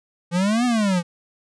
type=exponential two-way sweep; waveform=square; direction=up then down; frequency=167.8 to 252.1 to 167.8 Hz; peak=-18 dBFS; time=0.31-1.03 s; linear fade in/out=50 ms; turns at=0.65 s; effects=resampled to 22050 Hz